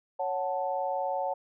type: chord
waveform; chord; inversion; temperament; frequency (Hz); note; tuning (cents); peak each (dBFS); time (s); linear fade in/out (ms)
sine; F# minor; second; equal; 554.4 / 740 / 880; C#5 / F#5 / A5; 0 / 0 / 0; -32 / -32 / -33; 0.19-1.34; 10
effects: none

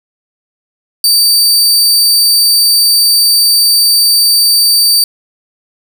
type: tone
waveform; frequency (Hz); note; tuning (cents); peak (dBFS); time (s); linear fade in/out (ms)
sawtooth; 4625; D8; -27; -3; 1.04-5.04; 2
effects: none

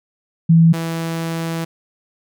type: tone pair in turn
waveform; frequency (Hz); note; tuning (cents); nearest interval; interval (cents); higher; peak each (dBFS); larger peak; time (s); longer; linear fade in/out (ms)
sine / sawtooth; 164.81 / 164.81; E3 / E3; 0 / 0; unison; 0; neither; -7 / -17; first; 0.49-0.73 / 0.73-1.65; second; 10
effects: none

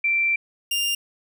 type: tone pair in turn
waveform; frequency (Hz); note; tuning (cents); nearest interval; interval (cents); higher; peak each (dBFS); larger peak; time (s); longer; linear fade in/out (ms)
sine / sawtooth; 2349 / 2799; D7 / F7; 0 / +3; minor third; 303; second; -18; neither; 0.04-0.36 / 0.71-0.95; first; 5
effects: none

